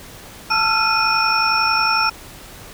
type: tone cluster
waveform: sine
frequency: 884 / 1335 / 1386 / 2482 / 5420 Hz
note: A5 / E6 / F6 / D#7 / E8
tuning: +8 / +22 / -14 / -5 / +47 cents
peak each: -21 dBFS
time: 0.5-2.1 s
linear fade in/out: 10 ms
effects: pink hiss -39 dBFS RMS until 2.73 s